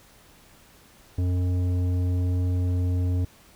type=tone with tanh clipping; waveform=sine; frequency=89.9 Hz; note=F#2; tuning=49 cents flat; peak=-23 dBFS; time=1.18-3.25 s; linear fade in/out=5 ms; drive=11 dB; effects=pink hiss -54 dBFS RMS until 3.55 s